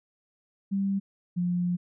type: tone pair in turn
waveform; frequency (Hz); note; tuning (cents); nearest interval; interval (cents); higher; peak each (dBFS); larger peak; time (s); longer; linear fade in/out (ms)
sine; 196.4 / 176.9; G3 / F3; +4 / +23; major second; 181; first; -24; neither; 0.71-1 / 1.36-1.77; second; 20
effects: none